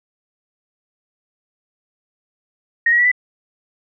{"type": "tone with pitch steps", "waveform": "sine", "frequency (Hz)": [1864.7, 1905, 1946.1, 1988.2], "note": ["A#6", "A#6", "B6", "B6"], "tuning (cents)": [0, 37, -26, 11], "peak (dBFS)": -11, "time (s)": [2.86, 3.116], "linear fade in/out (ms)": 5, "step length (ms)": 64, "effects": []}